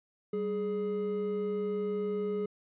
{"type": "tone pair together", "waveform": "triangle", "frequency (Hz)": [194.26, 418.1], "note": ["G3", "G#4"], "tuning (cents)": [-15, 12], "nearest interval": "octave + minor second", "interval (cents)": 1327, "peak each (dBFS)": [-34, -29], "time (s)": [0.33, 2.46], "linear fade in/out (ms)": 5, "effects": ["resampled to 8000 Hz"]}